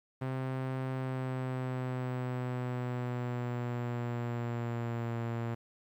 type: tone with pitch glide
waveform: sawtooth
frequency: 130.81 to 116.54 Hz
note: C3 to A#2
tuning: 0 to 0 cents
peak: -29 dBFS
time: 0.21-5.55 s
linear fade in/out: 10 ms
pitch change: -200 cents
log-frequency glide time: 0.93-5.17 s
effects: low-pass 2000 Hz 12 dB/octave + 11-bit